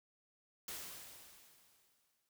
white noise with exponential decay, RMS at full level -44 dBFS, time 0.68-2.29 s, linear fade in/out 2 ms, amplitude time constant 350 ms, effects none

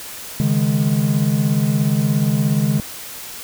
triangle chord, C# suspended second, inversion none, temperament equal, 138.59 / 155.56 / 207.7 Hz, C#3 / D#3 / G#3, 0 / 0 / 0 cents, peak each -17 dBFS, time 0.4-2.8 s, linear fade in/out 0 ms, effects white hiss -33 dBFS RMS until 3.43 s

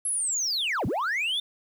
sine linear two-way sweep, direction down then up, 11175 to 73.42 to 3616 Hz, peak -22 dBFS, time 0.05-1.4 s, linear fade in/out 5 ms, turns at 0.86 s, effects tanh soft clip ceiling -24 dBFS + 9-bit

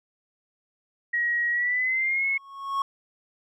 sine tone with pitch glide, 1900 to 2183 Hz, A#6 to C#7, +33 to -27 cents, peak -22 dBFS, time 1.13-2.38 s, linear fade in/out 10 ms, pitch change +240 cents, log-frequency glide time 1.51-2.26 s
triangle tone with exponential growth, 1100 Hz, C#6, 14 cents flat, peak -19 dBFS, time 2.22-2.82 s, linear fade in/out 2 ms, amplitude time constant 130 ms
effects none

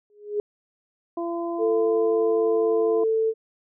sine tone with exponential growth, 415.3 Hz, G#4, in tune, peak -19 dBFS, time 0.1-0.4 s, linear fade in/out 1 ms, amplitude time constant 64 ms
harmonic tone, 340 Hz, F4, 46 cents flat, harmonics 1 / 2 / 3, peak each -27 / -31 / -36 dBFS, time 1.17-3.04 s, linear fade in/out 5 ms
sine tone, 444.1 Hz, A4, 16 cents sharp, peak -19 dBFS, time 1.58-3.34 s, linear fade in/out 50 ms
effects none

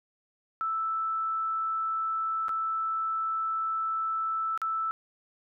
sine tone with dropouts, 1318.5 Hz, E6, in tune, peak -27 dBFS, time 0.61-4.91 s, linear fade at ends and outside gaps 0 ms, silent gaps 2.483-2.492 / 4.576-4.617 s, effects none

